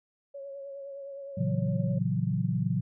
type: tone with vibrato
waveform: sine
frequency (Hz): 554.4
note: C#5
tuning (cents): 0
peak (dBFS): -38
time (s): 0.34-1.99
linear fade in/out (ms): 10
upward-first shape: triangle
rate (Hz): 9.7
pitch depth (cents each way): 34
type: chord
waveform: sine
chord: F# dominant seventh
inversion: first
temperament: just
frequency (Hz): 115.62 / 138.75 / 166.5 / 185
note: A#2 / C#3 / E3 / F#3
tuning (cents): -14 / +2 / +18 / 0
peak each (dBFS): -31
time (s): 1.37-2.81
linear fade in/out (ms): 10
effects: none